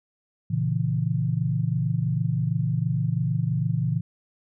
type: chord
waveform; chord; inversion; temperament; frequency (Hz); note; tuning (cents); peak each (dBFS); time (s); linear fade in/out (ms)
sine; A# diminished; none; equal with one note detuned; 115.8 / 138.59 / 164.81; A#2 / C#3 / E3; -11 / 0 / 0; -26; 0.5-4.01; 10
effects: none